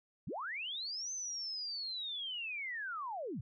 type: linear two-way sweep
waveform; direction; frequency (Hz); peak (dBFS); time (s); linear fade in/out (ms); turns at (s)
sine; up then down; 87.3 to 6240 to 87.3; -38; 0.27-3.41; 5; 1.12
effects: none